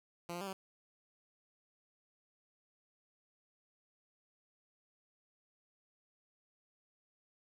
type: tone with pitch steps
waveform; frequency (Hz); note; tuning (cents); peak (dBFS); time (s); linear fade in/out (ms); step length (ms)
10% pulse; 172.2 / 175.1 / 197.4 / 191.1; F3 / F3 / G3 / G3; -24 / +5 / +12 / -44; -32; 0.29-0.53; 2; 60
effects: none